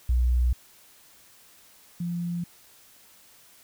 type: tone pair in turn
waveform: sine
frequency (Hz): 61.2 / 173.1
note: B1 / F3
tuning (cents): -15 / -15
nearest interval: octave + tritone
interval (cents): 1800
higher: second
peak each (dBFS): -19 / -27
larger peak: first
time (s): 0.09-0.53 / 2-2.44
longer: neither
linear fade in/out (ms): 5
effects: white hiss -55 dBFS RMS until 3.63 s